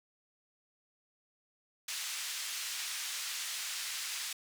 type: band-pass noise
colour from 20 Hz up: white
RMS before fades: -39 dBFS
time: 1.88-4.33 s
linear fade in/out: 5 ms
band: 1700 to 7300 Hz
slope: 12 dB/octave
effects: none